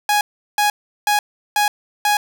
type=tone bursts; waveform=sawtooth; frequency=830.6 Hz; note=G#5; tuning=in tune; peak=-10 dBFS; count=5; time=0.09-2.17 s; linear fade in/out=2 ms; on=120 ms; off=370 ms; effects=none